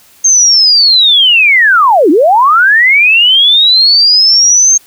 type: linear two-way sweep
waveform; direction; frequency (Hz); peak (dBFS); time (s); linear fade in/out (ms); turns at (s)
sine; down then up; 6430 to 276 to 6430; -3; 0.24-4.78; 10; 2.1
effects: white hiss -43 dBFS RMS until 4.86 s